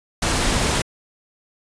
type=noise with amplitude modulation; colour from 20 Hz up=pink; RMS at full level=-18 dBFS; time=0.22-0.82 s; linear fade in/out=5 ms; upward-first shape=sine; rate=264 Hz; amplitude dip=40%; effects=resampled to 22050 Hz